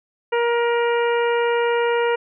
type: harmonic tone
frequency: 472.2 Hz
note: A#4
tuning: 22 cents sharp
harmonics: 1 / 2 / 3 / 4 / 5 / 6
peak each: -18 / -24 / -28 / -30 / -32 / -34 dBFS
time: 0.32-2.16 s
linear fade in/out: 10 ms
effects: none